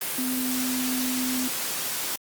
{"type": "tone in noise", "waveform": "sine", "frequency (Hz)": 255.1, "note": "C4", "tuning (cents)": -44, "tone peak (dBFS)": -26, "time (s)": [0.18, 1.48], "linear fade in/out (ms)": 5, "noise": "white", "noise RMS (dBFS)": -29, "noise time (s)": [0.01, 2.16], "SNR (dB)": 0, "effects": ["high-pass 150 Hz 12 dB/octave", "Opus 32 kbps"]}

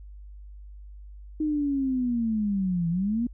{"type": "linear two-way sweep", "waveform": "sine", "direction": "down then up", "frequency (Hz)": [310.9, 164.81, 245.8], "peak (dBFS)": -23, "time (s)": [1.4, 3.27], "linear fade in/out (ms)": 5, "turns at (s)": 2.89, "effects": ["added 50 Hz sine -41 dBFS peak until 3.33 s"]}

